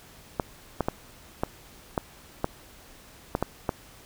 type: clicks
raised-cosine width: 1 ms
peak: -10 dBFS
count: 9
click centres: 0.398 / 0.807 / 0.885 / 1.435 / 1.978 / 2.444 / 3.351 / 3.426 / 3.692 s
effects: pink hiss -51 dBFS RMS until 4.05 s